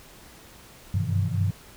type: tone cluster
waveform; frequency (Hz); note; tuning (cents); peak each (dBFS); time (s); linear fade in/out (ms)
sine; 95.6 / 99.7 / 126.8 / 158.7 / 171.2; G2 / G2 / B2 / D#3 / F3; -43 / +30 / +46 / +35 / -34; -28 / -25 / -31 / -31 / -34; 0.94-1.51; 5
effects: pink hiss -49 dBFS RMS until 1.76 s